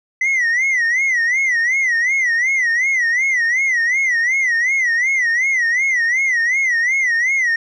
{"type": "tone with vibrato", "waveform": "sine", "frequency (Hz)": 1994, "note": "B6", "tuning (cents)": 16, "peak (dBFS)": -11, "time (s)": [0.21, 7.56], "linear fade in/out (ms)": 5, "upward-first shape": "sine", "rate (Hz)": 2.7, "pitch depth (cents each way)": 150, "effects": ["tanh soft clip ceiling -13 dBFS"]}